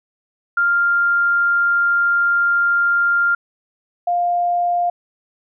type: tone pair in turn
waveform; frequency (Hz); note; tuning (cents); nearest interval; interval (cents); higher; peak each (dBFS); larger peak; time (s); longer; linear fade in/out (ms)
sine; 1396.9 / 702.1; F6 / F5; 0 / +9; octave; 1191; first; -13 / -15; first; 0.57-3.35 / 4.07-4.9; first; 5
effects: none